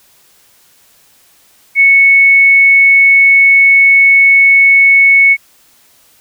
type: tone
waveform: sine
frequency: 2210 Hz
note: C#7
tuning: 6 cents flat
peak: -3 dBFS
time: 1.75-5.37 s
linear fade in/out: 50 ms
effects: white hiss -48 dBFS RMS until 6.2 s